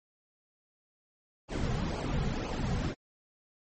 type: noise with flanger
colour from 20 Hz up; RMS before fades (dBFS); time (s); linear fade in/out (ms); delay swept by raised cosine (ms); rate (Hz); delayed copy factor
brown; -32; 1.48-2.95; 50; 0.52 to 3.42; 2; -0.75
effects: MP3 32 kbps